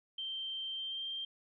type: tone with pitch glide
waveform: sine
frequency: 3136 to 3169 Hz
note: G7 to G7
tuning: 0 to +18 cents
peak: -37 dBFS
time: 0.18-1.25 s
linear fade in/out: 5 ms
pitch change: +18 cents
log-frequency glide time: 0.71-1.05 s
effects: none

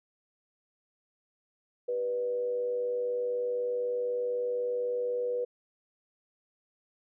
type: tone with frequency modulation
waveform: sine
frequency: 490 Hz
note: B4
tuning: 14 cents flat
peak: -28 dBFS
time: 1.88-5.45 s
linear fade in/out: 10 ms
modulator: 104 Hz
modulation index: 0.35
effects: none

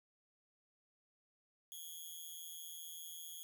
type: tone with amplitude modulation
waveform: 5% pulse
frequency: 3313 Hz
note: G#7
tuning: 5 cents flat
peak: -35 dBFS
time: 1.72-3.43 s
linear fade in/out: 0 ms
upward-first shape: sine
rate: 165 Hz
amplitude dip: 90%
effects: 12-bit

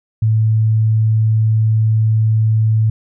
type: tone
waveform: sine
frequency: 110 Hz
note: A2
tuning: in tune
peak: -10 dBFS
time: 0.22-2.9 s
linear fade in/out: 5 ms
effects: none

